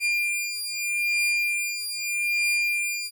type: beating tone pair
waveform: 40% pulse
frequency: 2400 / 2400.8 Hz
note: D7 / D7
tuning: +37 / +38 cents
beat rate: 0.8 Hz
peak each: -26 dBFS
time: 0-3.11 s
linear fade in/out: 50 ms
effects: none